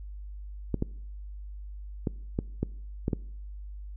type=clicks; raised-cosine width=3 ms; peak=-14 dBFS; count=7; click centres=0.743 / 0.824 / 2.072 / 2.389 / 2.63 / 3.081 / 3.132 s; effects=noise-tail reverb RT60 0.7 s tail -23 dB re dry + added 50 Hz sine -38 dBFS peak until 3.96 s